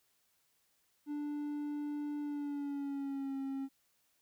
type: tone with pitch glide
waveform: triangle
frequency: 293.7 to 270.9 Hz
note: D4 to C#4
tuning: 0 to -40 cents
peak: -34 dBFS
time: 1.06-3.69 s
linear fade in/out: 50 ms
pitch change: -140 cents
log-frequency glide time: 2.2-3.37 s
effects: white hiss -75 dBFS RMS until 4.21 s